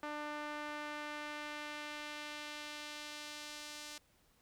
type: tone with band-pass filter sweep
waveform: sawtooth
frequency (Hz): 297.9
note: D4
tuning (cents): +25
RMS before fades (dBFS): -45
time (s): 0.03-3.98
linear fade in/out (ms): 2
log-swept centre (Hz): 1200 to 5500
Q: 0.88
effects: pink hiss -71 dBFS RMS until 4.41 s